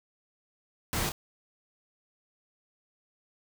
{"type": "noise with echo", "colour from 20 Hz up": "pink", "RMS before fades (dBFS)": -31, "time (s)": [0.93, 1.09], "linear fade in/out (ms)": 0, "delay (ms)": 29, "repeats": 1, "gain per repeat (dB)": -5, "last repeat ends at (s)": 1.119, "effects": []}